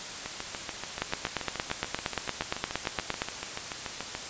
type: two click trains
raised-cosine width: 0.3 ms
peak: -11 / -17 dBFS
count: 20 / 28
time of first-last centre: 1.02-3.219 / 0.26-4.15 s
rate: 8.64 / 6.94 Hz
effects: white hiss -38 dBFS RMS until 4.29 s + resampled to 16000 Hz